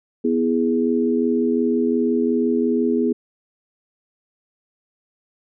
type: chord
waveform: sine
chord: E major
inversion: second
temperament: equal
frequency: 246.9 / 329.6 / 415.3 Hz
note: B3 / E4 / G#4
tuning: 0 / 0 / 0 cents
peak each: -19 / -23 / -21 dBFS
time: 0.24-3.13 s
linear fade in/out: 10 ms
effects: none